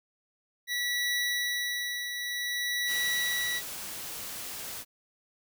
25% pulse tone with tremolo, 1946 Hz, B6, 26 cents flat, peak -23 dBFS, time 0.67-3.62 s, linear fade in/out 50 ms, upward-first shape triangle, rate 0.52 Hz, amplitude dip 55%
white noise, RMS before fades -39 dBFS, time 2.86-4.85 s, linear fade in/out 50 ms
effects none

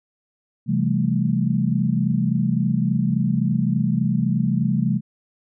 sine tone cluster, 132.3 / 167.8 / 196.1 / 219.6 Hz, C3 / E3 / G3 / A3, +20 / +31 / +1 / -3 cents, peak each -23 dBFS, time 0.66-5.01 s, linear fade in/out 50 ms, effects none

